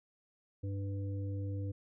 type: harmonic tone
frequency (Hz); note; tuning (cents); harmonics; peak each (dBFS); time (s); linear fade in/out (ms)
98.9; G2; +16; 1 / 3 / 5; -35 / -45 / -49; 0.63-1.72; 10
effects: none